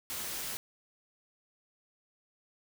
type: noise with amplitude modulation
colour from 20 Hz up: white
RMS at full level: -36 dBFS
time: 0.1-0.57 s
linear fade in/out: 0 ms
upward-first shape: sine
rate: 258 Hz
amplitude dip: 45%
effects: none